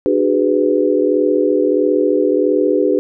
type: chord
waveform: sine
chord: G# half-diminished seventh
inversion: second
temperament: just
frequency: 299 / 373.8 / 415.3 / 498.4 Hz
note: D4 / F#4 / G#4 / B4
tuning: +31 / +18 / 0 / +16 cents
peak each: -17 dBFS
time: 0.06-2.99 s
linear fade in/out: 0 ms
effects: none